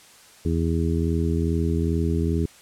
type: harmonic tone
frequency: 82.41 Hz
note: E2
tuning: in tune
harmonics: 1 / 2 / 3 / 4 / 5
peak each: -23 / -26 / -28 / -29 / -30 dBFS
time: 0.45-2.46 s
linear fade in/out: 5 ms
effects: white hiss -50 dBFS RMS until 2.61 s + low-pass 10000 Hz 12 dB/octave